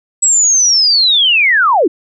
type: linear sweep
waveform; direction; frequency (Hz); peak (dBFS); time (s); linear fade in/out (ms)
sine; down; 7840 to 272.4; -7; 0.22-1.88; 10
effects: none